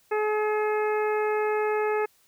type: harmonic tone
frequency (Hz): 425.4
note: G#4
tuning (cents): +42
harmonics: 1 / 2 / 3 / 4 / 5 / 6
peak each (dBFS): -24 / -30 / -34 / -36 / -38 / -40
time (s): 0.11-2.06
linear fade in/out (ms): 10
effects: white hiss -63 dBFS RMS until 2.27 s